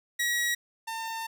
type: tone pair in turn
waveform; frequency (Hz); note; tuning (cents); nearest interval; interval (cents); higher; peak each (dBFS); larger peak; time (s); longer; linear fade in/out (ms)
sawtooth; 1912 / 902.3; A#6 / A5; +43 / +43; octave + minor second; 1300; first; -22 / -29; first; 0.19-0.55 / 0.87-1.27; second; 10
effects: none

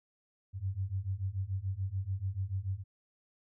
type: beating tone pair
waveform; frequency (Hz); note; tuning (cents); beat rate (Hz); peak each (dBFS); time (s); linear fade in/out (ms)
sine; 92.5 / 99.4; F#2 / G2; 0 / +25; 6.9; -36 / -35; 0.53-2.84; 50
effects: none

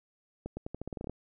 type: accelerating click train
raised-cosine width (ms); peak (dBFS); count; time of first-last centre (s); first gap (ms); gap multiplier
2; -24; 12; 0.46-1.096; 110; 0.86
effects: none

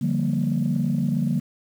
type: chord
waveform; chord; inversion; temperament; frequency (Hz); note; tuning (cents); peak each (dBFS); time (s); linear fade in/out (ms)
sine; G minor seventh; second; equal; 146.83 / 174.61 / 196 / 233.1; D3 / F3 / G3 / Bb3; 0 / 0 / 0 / 0; -24 / -26 / -26 / -24; 0.01-1.4; 10
effects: tanh soft clip ceiling -13 dBFS + 8-bit

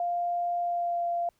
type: tone with pitch glide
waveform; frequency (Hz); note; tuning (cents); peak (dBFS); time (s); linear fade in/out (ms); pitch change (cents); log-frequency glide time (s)
sine; 698.5 to 690.9; F5 to F5; 0 to -19; -26; 0-1.29; 2; -19; 0.6-1.05
effects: pink hiss -71 dBFS RMS until 1.39 s

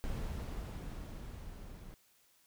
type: noise with level ramp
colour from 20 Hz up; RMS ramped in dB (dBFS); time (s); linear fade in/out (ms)
brown; -38 to -50; 0.04-1.94; 0
effects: white hiss -69 dBFS RMS until 2.46 s

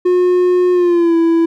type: tone with pitch glide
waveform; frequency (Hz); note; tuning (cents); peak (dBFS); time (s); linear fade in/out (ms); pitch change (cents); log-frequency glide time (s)
triangle; 360 to 332; F#4 to E4; -47 to +12; -7; 0.05-1.46; 10; -141; 0.73-1.16
effects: none

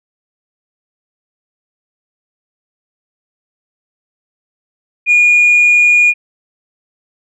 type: tone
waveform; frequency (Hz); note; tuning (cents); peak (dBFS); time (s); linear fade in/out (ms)
sine; 2437; D#7; -37; -4; 5.06-6.14; 50
effects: tanh soft clip ceiling -3 dBFS

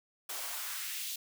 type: noise with high-pass filter sweep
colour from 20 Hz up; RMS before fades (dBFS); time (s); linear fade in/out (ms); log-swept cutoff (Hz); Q
white; -39; 0.29-1.16; 5; 500 to 3600; 1.5
effects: none

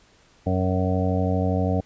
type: harmonic tone with a mistuned harmonic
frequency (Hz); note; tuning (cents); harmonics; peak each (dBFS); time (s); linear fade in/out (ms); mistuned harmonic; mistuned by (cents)
92.6; F#2; +2; 1 / 2 / 3 / 5 / 6 / 7 / 8; -23 / -26 / -28 / -30 / -31 / -31 / -32; 0.46-1.81; 10; 8; +19
effects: pink hiss -57 dBFS RMS until 1.85 s + resampled to 16000 Hz

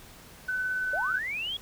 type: tone with tremolo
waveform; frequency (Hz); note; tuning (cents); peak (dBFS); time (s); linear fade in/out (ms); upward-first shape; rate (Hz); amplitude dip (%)
sine; 1509; F#6; +34; -26; 0.48-1.19; 10; triangle; 18; 25
type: linear sweep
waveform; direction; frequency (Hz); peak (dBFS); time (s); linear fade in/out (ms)
sine; up; 534 to 3379; -30; 0.93-1.57; 5
effects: pink hiss -50 dBFS RMS until 1.61 s

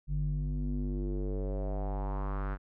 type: tone with low-pass filter sweep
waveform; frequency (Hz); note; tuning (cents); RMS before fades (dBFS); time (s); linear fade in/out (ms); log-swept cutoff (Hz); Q
square; 49; G1; 0; -33; 0.07-2.58; 50; 130 to 1500; 3.3
effects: none

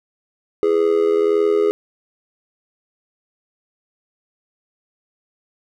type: tone with amplitude modulation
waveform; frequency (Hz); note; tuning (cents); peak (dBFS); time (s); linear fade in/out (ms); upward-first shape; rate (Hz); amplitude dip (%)
triangle; 415.1; G#4; -1; -8; 0.63-1.71; 0; sine; 81.7; 80
effects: none

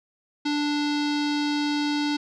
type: tone with low-pass filter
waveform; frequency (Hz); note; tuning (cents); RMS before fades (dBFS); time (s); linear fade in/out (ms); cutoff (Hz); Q
square; 293.7; D4; 0; -25; 0.45-2.17; 10; 4500; 3.2
effects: none

